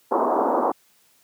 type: band-pass noise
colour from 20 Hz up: white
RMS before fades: -21 dBFS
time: 0.11-0.72 s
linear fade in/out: 10 ms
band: 240 to 1100 Hz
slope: 48 dB/octave
effects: white hiss -60 dBFS RMS until 1.23 s + high-pass 100 Hz 12 dB/octave